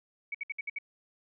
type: tone bursts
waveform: sine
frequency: 2260 Hz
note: C#7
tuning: 33 cents sharp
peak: -32 dBFS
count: 6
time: 0.32-0.786 s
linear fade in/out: 5 ms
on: 26 ms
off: 62 ms
effects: none